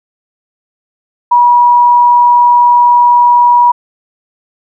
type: tone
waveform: sine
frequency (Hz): 966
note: B5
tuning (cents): -39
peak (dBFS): -3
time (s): 1.31-3.72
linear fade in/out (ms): 10
effects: none